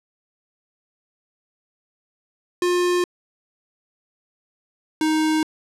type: tone pair in turn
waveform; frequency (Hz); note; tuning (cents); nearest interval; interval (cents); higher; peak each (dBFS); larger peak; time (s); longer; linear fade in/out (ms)
square; 355.5 / 312.4; F4 / D#4; +31 / +7; major second; 224; first; -18; neither; 2.62-3.04 / 5.01-5.43; neither; 2
effects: low-pass 10000 Hz 12 dB/octave